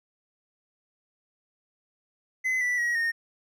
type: tone with pitch steps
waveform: triangle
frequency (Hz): 2035 / 1969.1 / 1905.3 / 1843.6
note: C7 / B6 / A#6 / A#6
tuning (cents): -49 / -6 / +37 / -20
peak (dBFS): -22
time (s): 2.44-3.12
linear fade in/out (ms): 20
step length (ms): 170
effects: none